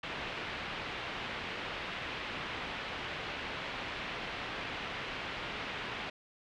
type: low-pass noise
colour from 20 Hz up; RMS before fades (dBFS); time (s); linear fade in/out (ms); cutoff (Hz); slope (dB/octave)
white; -40; 0.03-6.1; 5; 3100; 24
effects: none